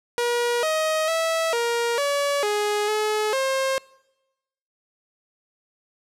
sawtooth tone with pitch steps, 478.8 / 629 / 653 / 470.4 / 569 / 416.7 / 427 / 533 Hz, A#4 / D#5 / E5 / A#4 / C#5 / G#4 / G#4 / C5, +46 / +19 / -17 / +16 / +45 / +6 / +48 / +32 cents, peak -17 dBFS, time 0.18-3.78 s, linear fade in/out 0 ms, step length 450 ms, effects noise-tail reverb RT60 1.0 s tail -24 dB re dry + low-pass 11000 Hz 12 dB/octave

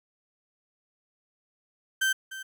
35% pulse tone with echo, 1554 Hz, G6, 16 cents flat, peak -21 dBFS, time 2.01-2.13 s, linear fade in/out 10 ms, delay 300 ms, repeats 1, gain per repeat -14 dB, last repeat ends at 2.43 s, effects none

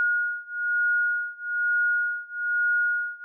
sine beating tone pair, 1438 / 1439.1 Hz, F#6 / F#6, -50 / -48 cents, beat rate 1.1 Hz, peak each -25 / -26 dBFS, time 0-3.24 s, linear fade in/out 0 ms, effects none

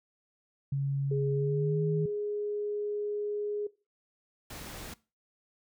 sine tone with pitch glide, 138.59 to 156.46 Hz, C#3 to D#3, 0 to +10 cents, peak -27 dBFS, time 0.72-2.06 s, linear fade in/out 5 ms, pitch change +210 cents, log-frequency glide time 1.32-1.82 s
sine tone, 415.3 Hz, G#4, in tune, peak -30 dBFS, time 1.11-3.67 s, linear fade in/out 5 ms
pink noise, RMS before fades -43 dBFS, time 4.5-4.94 s, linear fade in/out 5 ms
effects noise-tail reverb RT60 0.3 s tail -20 dB re dry

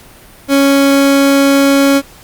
30% pulse tone, 277.2 Hz, C#4, in tune, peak -4 dBFS, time 0.48-2.02 s, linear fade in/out 50 ms, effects pink hiss -39 dBFS RMS until 2.23 s + Opus 48 kbps

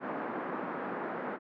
pink band-pass noise, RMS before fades -37 dBFS, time 0-1.39 s, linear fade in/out 50 ms, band 220 to 1600 Hz, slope 24 dB/octave, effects none

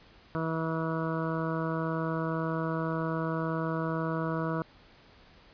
harmonic tone, 161.9 Hz, E3, 31 cents flat, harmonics 1 / 2 / 3 / 4 / 6 / 7 / 8 / 9, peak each -32 / -35 / -37 / -38 / -40 / -40 / -41 / -42 dBFS, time 0.35-4.62 s, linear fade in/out 0 ms, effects pink hiss -57 dBFS RMS until 5.53 s + resampled to 11025 Hz

